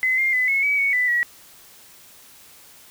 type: tone with pitch steps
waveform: sine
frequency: 2036 / 2113 / 2010 / 2187 / 2278 / 2224 / 1990 / 1922 Hz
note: C7 / C7 / B6 / C#7 / C#7 / C#7 / B6 / B6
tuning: -48 / +16 / +30 / -24 / +47 / +5 / +13 / -48 cents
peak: -17 dBFS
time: 0.03-1.23 s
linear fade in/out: 0 ms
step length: 150 ms
effects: white hiss -48 dBFS RMS until 2.9 s